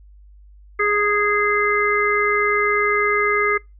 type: harmonic tone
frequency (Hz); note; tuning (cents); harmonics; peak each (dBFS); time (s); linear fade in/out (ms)
414.1; G#4; -5; 1 / 3 / 4 / 5; -21 / -21 / -25 / -20; 0.79-3.58; 10
effects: noise-tail reverb RT60 0.2 s tail -24 dB re dry + added 50 Hz sine -43 dBFS peak until 3.79 s